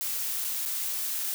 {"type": "noise with dropouts", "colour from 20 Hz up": "blue", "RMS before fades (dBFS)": -31, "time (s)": [0.01, 1.34], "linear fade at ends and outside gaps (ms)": 0, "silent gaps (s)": [[0.443, 0.447], [0.653, 0.659]], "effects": []}